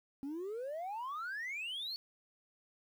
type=exponential sweep; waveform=sine; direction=up; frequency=266.8 to 4499 Hz; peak=-36 dBFS; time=0.23-1.96 s; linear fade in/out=0 ms; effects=tanh soft clip ceiling -37 dBFS + 11-bit